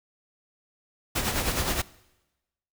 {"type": "noise with tremolo", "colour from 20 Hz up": "pink", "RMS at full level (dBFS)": -25, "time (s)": [1.15, 1.82], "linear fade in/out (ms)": 10, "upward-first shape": "sine", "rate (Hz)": 9.6, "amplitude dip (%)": 55, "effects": ["noise-tail reverb RT60 1.0 s tail -21 dB re dry"]}